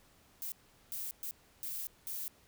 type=noise bursts at uneven times; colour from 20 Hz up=violet; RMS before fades=-40 dBFS; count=5; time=0.42-0.52 / 0.92-1.11 / 1.23-1.31 / 1.63-1.87 / 2.07-2.28 s; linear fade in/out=0 ms; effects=pink hiss -65 dBFS RMS until 2.47 s